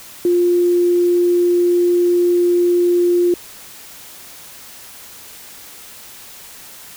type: tone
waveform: sine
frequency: 351.2 Hz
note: F4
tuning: 10 cents sharp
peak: -11 dBFS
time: 0.25-3.34 s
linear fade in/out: 2 ms
effects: white hiss -38 dBFS RMS until 6.96 s